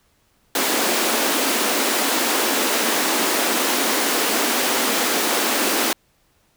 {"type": "high-pass noise", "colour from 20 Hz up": "pink", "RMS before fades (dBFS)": -20, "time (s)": [0.55, 5.93], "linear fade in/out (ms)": 2, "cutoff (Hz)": 230, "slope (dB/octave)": 48, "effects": ["pink hiss -62 dBFS RMS until 6.56 s"]}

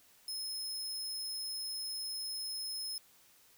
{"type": "tone", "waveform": "sawtooth", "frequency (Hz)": 5170, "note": "E8", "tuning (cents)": -34, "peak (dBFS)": -35, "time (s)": [0.28, 2.98], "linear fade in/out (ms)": 2, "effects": ["white hiss -64 dBFS RMS until 3.57 s"]}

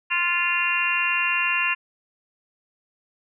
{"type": "harmonic tone with a mistuned harmonic", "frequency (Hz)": 349.2, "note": "F4", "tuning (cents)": 0, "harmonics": [3, 4, 5, 6, 7, 8], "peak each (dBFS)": [-28, -32, -27, -32, -28, -23], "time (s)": [0.1, 1.75], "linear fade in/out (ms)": 20, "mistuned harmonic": 8, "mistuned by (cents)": -21, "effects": []}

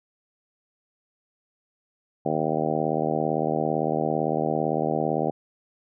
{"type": "harmonic tone", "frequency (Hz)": 77.78, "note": "D#2", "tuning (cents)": 0, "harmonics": [2, 3, 4, 5, 6, 7, 8, 9, 10], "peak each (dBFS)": [-31, -31, -31, -31, -31, -31, -31, -31, -31], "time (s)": [2.25, 5.31], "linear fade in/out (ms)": 10, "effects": []}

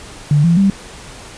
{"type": "tone with pitch steps", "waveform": "sine", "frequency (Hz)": [146.83, 169.64, 195.99], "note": ["D3", "E3", "G3"], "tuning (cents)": [0, 50, 0], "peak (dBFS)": -8, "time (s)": [0.31, 0.7], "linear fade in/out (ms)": 2, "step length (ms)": 130, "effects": ["pink hiss -35 dBFS RMS until 1.37 s", "resampled to 22050 Hz"]}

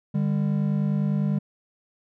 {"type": "tone pair together", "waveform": "triangle", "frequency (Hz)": [150, 200], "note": ["D3", "G3"], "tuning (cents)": [37, 35], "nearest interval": "perfect fourth", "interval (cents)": 498, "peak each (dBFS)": -22, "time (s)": [0.14, 1.39], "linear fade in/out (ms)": 10, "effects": []}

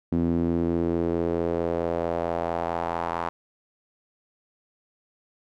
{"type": "tone with band-pass filter sweep", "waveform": "sawtooth", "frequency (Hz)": 84.5, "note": "E2", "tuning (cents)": 43, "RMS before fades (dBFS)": -26, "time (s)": [0.12, 3.29], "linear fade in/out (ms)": 0, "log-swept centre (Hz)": [250, 980], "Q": 2.4, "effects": []}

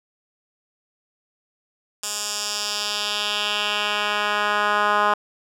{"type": "tone with band-pass filter sweep", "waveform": "10% pulse", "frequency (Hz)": 207.7, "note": "G#3", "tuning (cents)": 0, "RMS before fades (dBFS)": -23, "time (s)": [2.03, 5.14], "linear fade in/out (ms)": 5, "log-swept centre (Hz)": [7400, 1200], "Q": 1.7, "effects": []}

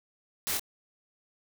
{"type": "noise with echo", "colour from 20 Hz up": "white", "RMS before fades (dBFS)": -32, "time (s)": [0.47, 0.57], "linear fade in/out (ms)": 0, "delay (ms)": 25, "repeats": 1, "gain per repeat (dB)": -2, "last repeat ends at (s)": 0.595, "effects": []}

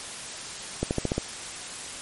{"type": "accelerating click train", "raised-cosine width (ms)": 2, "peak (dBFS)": -11, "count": 6, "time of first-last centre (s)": [0.83, 1.18], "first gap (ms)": 79, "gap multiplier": 0.94, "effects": ["white hiss -37 dBFS RMS until 2.01 s", "MP3 48 kbps"]}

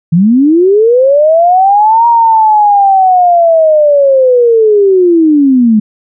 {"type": "linear two-way sweep", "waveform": "sine", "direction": "up then down", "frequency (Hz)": [155.9, 945, 207.8], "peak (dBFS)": -3, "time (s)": [0.12, 5.8], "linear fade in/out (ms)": 10, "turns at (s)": 2.07, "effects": []}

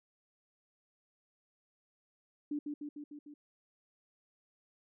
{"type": "tone with echo", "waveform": "sine", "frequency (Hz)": 293.7, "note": "D4", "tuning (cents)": 0, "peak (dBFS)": -33, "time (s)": [2.51, 2.59], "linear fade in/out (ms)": 5, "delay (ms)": 150, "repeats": 5, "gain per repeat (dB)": -3, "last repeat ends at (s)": 3.34, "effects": []}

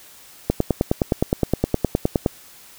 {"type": "click train", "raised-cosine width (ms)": 2, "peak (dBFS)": -3, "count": 18, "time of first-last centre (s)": [0.5, 2.262], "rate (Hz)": 9.65, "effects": ["white hiss -46 dBFS RMS until 2.78 s"]}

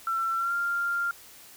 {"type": "tone with pitch glide", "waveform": "sine", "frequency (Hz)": [1346, 1393.5], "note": ["E6", "F6"], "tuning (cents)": [36, -4], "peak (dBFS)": -25, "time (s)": [0.07, 1.11], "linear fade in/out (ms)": 2, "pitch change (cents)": 60, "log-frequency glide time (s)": [0.36, 0.54], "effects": ["white hiss -50 dBFS RMS until 1.56 s"]}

